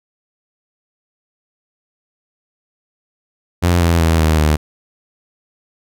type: tone with pitch steps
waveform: sawtooth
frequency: 87.31 / 84.43 / 81.65 / 78.96 / 76.36 Hz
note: F2 / E2 / E2 / D#2 / D#2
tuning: 0 / +42 / -16 / +26 / -32 cents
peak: -7 dBFS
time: 3.62-4.57 s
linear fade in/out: 20 ms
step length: 190 ms
effects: none